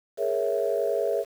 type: chord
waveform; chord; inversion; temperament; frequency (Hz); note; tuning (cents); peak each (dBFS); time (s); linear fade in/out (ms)
sine; A# half-diminished seventh; third; equal; 415.3 / 466.2 / 554.4 / 659.3; G#4 / A#4 / C#5 / E5; 0 / 0 / 0 / 0; -28; 0.17-1.25; 50
effects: tanh soft clip ceiling -13 dBFS + 8-bit